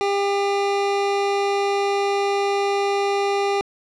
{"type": "tone", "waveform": "25% pulse", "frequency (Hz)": 400, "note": "G4", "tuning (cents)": 35, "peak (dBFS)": -15, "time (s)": [0.01, 3.61], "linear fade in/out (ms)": 0, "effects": ["low-pass 5000 Hz 12 dB/octave"]}